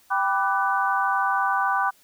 sine chord, G major seventh, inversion none, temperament equal with one note detuned, 784 / 987.8 / 1174.7 / 1498.9 Hz, G5 / B5 / D6 / F#6, 0 / 0 / 0 / +22 cents, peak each -25 / -26 / -25 / -26 dBFS, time 0.1-1.91 s, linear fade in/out 20 ms, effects white hiss -58 dBFS RMS until 2.03 s

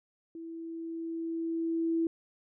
sine tone with level ramp, 329.6 Hz, E4, in tune, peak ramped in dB -40 to -25 dBFS, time 0.35-2.07 s, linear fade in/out 2 ms, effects none

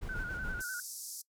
brown noise with tremolo, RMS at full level -39 dBFS, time 0.01-0.62 s, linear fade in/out 20 ms, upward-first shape square, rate 6.9 Hz, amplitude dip 30%
sine tone with vibrato, 1480 Hz, F#6, in tune, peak -37 dBFS, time 0.09-0.8 s, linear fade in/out 2 ms, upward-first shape square, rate 10 Hz, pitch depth 50 cents each way
pink band-pass noise, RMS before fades -44 dBFS, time 0.6-1.22 s, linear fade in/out 10 ms, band 5100 to 14000 Hz, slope 48 dB/octave
effects noise-tail reverb RT60 0.1 s tail -21 dB re dry

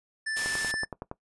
square tone, 1760 Hz, A6, in tune, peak -30 dBFS, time 0.26-0.85 s, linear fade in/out 10 ms
white noise, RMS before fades -34 dBFS, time 0.36-0.72 s, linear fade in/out 10 ms
click train, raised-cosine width 1 ms, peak -21 dBFS, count 8, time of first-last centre 0.46-1.114 s, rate 10.7 Hz
effects noise-tail reverb RT60 0.1 s tail -19 dB re dry + resampled to 24000 Hz

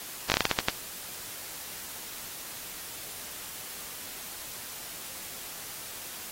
slowing click train, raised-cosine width 0.2 ms, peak -5 dBFS, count 9, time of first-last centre 0.3-0.685 s, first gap 18 ms, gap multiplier 1.27, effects white hiss -41 dBFS RMS until 6.31 s + AAC 48 kbps

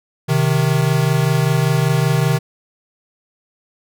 square tone pair together, 130.41 / 155.56 Hz, C3 / D#3, -5 / 0 cents, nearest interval minor third, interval 305 cents, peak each -17 dBFS, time 0.28-2.39 s, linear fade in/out 20 ms, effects none

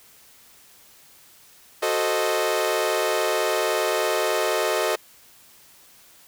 sawtooth chord, F# diminished seventh, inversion none, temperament equal, 370 / 440 / 523.3 / 622.3 Hz, F#4 / A4 / C5 / Eb5, 0 / 0 / 0 / 0 cents, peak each -24 / -22 / -25 / -21 dBFS, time 1.82-4.96 s, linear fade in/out 10 ms, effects white hiss -52 dBFS RMS until 6.27 s

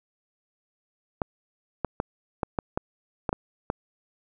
clicks, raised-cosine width 1 ms, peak -11 dBFS, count 9, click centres 1.218 / 1.847 / 2.001 / 2.432 / 2.588 / 2.775 / 3.292 / 3.329 / 3.701 s, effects none

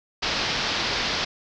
white low-pass noise, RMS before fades -26 dBFS, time 0.22-1.25 s, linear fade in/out 10 ms, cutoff 5300 Hz, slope 48 dB/octave, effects none

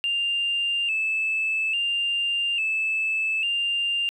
sine tone with vibrato, 2706 Hz, E7, 45 cents sharp, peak -21 dBFS, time 0.04-4.09 s, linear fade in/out 0 ms, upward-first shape square, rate 0.59 Hz, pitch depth 56 cents each way, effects tanh soft clip ceiling -17 dBFS + 10-bit

